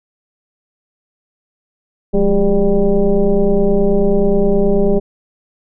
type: tone with frequency modulation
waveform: sine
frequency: 207.7 Hz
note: G#3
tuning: in tune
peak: -9 dBFS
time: 2.13-5 s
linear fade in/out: 20 ms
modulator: 193 Hz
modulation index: 1.7
effects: none